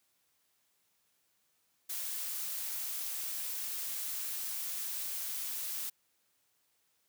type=noise; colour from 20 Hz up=blue; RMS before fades=-38 dBFS; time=1.89-5.9 s; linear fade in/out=10 ms; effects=white hiss -75 dBFS RMS until 7.08 s + high-pass 60 Hz 12 dB/octave